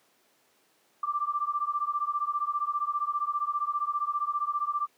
sine beating tone pair, 1170 / 1185 Hz, D6 / D6, -7 / +15 cents, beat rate 15 Hz, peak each -30 dBFS, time 1.03-4.87 s, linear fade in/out 5 ms, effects pink hiss -66 dBFS RMS until 4.97 s + high-pass 300 Hz 12 dB/octave

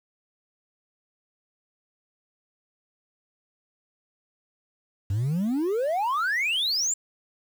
sine exponential sweep, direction up, 92.5 to 7560 Hz, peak -20 dBFS, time 5.1-6.94 s, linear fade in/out 5 ms, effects tanh soft clip ceiling -22 dBFS + 8-bit

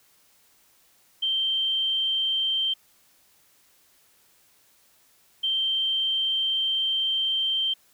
sine tone bursts at uneven times, 3136 Hz, G7, in tune, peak -22 dBFS, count 2, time 1.22-2.74 / 5.43-7.74 s, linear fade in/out 10 ms, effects white hiss -61 dBFS RMS until 7.93 s

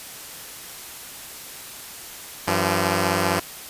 5% pulse tone pair together, 95.5 / 170.9 Hz, G2 / F3, -45 / -37 cents, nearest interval minor seventh, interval 1008 cents, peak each -11 dBFS, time 2.47-3.4 s, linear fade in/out 10 ms, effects white hiss -38 dBFS RMS until 3.69 s + resampled to 32000 Hz

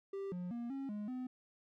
triangle tone with pitch steps, 392.8 / 178.5 / 236.8 / 272.2 / 208.4 / 253.8 Hz, G4 / F3 / A#3 / C#4 / G#3 / B3, +4 / +38 / +27 / -31 / +6 / +47 cents, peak -37 dBFS, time 0.13-1.27 s, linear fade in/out 5 ms, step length 190 ms, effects none

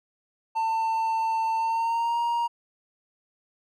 triangle tone with pitch glide, 896 to 941.1 Hz, A5 to A#5, +31 to +16 cents, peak -21 dBFS, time 0.55-2.48 s, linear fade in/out 20 ms, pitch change +85 cents, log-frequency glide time 1.57-2.19 s, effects none

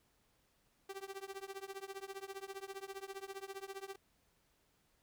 sawtooth tone with tremolo, 389.8 Hz, G4, 10 cents flat, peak -37 dBFS, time 0.89-3.96 s, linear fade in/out 5 ms, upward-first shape triangle, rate 15 Hz, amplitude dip 100%, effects pink hiss -75 dBFS RMS until 5.02 s

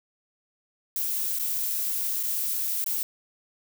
violet noise with dropouts, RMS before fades -28 dBFS, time 0.96-3.03 s, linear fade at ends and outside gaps 1 ms, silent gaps 1.388-1.396 / 2.229-2.234 / 2.842-2.862 s, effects none

